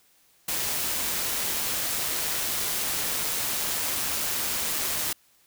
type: noise with amplitude modulation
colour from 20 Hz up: white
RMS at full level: -27 dBFS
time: 0.48-5.13 s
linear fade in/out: 5 ms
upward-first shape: sine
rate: 154 Hz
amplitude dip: 25%
effects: white hiss -62 dBFS RMS until 5.46 s